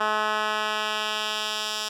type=tone with band-pass filter sweep; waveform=10% pulse; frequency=213.8 Hz; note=A3; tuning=49 cents flat; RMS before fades=-27 dBFS; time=0-1.89 s; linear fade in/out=10 ms; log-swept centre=1400 to 4700 Hz; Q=1.2; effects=none